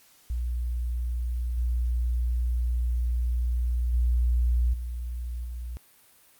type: tone with level steps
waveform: sine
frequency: 60.1 Hz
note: B1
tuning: 46 cents flat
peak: -26 / -23 / -20 / -30 / -32 dBFS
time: 0.3-5.77 s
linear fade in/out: 0 ms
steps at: 1.57 / 3.93 / 4.73 / 5.44 s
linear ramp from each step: 10 ms
effects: white hiss -58 dBFS RMS until 6.39 s + Opus 48 kbps